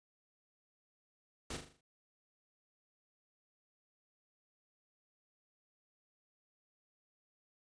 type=noise with echo; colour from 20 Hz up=pink; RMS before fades=-42 dBFS; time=1.5-1.57 s; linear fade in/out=5 ms; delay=40 ms; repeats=6; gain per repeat=-6 dB; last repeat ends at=1.81 s; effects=resampled to 22050 Hz